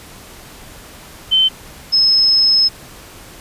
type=tone pair in turn; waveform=sine; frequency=3080 / 5180 Hz; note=G7 / E8; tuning=-31 / -31 cents; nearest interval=major sixth; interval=900 cents; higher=second; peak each=-9 dBFS; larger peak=neither; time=1.31-1.49 / 1.92-2.69 s; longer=second; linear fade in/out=20 ms; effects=pink hiss -38 dBFS RMS until 3.4 s + resampled to 32000 Hz